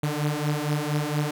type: beating tone pair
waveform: sawtooth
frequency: 146.83 / 151.13 Hz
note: D3 / D3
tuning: 0 / +50 cents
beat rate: 4.3 Hz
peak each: -23 dBFS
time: 0.03-1.31 s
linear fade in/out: 5 ms
effects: none